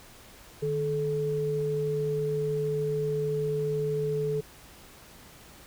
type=tone pair together; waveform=sine; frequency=151.3 / 432.4 Hz; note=D#3 / A4; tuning=-48 / -30 cents; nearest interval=octave + tritone; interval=1818 cents; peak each=-31 / -27 dBFS; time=0.62-4.41 s; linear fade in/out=10 ms; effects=pink hiss -51 dBFS RMS until 5.66 s